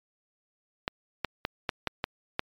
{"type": "clicks", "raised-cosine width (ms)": 0.3, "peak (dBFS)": -11, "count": 7, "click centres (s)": [0.879, 1.247, 1.451, 1.692, 1.873, 2.041, 2.394], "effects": ["MP3 96 kbps"]}